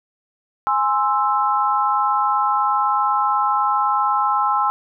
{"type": "chord", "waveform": "sine", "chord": "Ab augmented", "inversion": "none", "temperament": "equal", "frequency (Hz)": [830.6, 1046.5, 1318.5], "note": ["Ab5", "C6", "E6"], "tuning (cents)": [0, 0, 0], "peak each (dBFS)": -20, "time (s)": [0.67, 4.7], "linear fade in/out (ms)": 0, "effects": []}